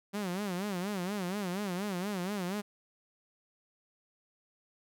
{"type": "tone with vibrato", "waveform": "sawtooth", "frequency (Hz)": 191.7, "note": "G3", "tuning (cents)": -38, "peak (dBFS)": -29, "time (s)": [0.13, 2.62], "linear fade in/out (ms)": 20, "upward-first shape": "sine", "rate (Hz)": 4.2, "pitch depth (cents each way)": 160, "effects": []}